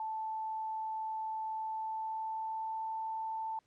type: tone with pitch glide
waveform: sine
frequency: 878 to 886.2 Hz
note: A5 to A5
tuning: -4 to +12 cents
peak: -35 dBFS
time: 0-3.59 s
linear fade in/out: 2 ms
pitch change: +16 cents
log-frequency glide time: 1.54-2.9 s
effects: pink hiss -75 dBFS RMS until 3.66 s + low-pass 7000 Hz 12 dB/octave